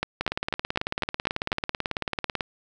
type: two click trains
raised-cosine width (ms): 0.3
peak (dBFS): -9 / -10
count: 7 / 41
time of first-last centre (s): 0.03-1.519 / 0.21-2.408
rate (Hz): 4.03 / 18.2
effects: none